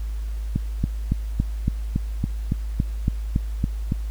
click train, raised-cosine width 5 ms, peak -8 dBFS, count 13, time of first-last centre 0.56-3.921 s, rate 3.57 Hz, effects added 53 Hz sine -25 dBFS peak until 4.1 s + pink hiss -50 dBFS RMS until 4.1 s

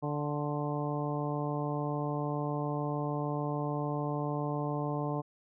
harmonic tone with a mistuned harmonic, 146.83 Hz, D3, in tune, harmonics 1 / 2 / 3 / 4 / 5 / 6 / 7, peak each -34 / -37 / -39 / -40 / -41 / -42 / -42 dBFS, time 0.02-5.22 s, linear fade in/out 20 ms, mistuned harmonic 7, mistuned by +30 cents, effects none

